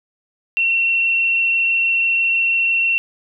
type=tone with frequency modulation; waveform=sine; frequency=2717 Hz; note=F7; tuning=48 cents flat; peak=-14 dBFS; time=0.57-2.98 s; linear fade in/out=0 ms; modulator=26.1 Hz; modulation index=0.93; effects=none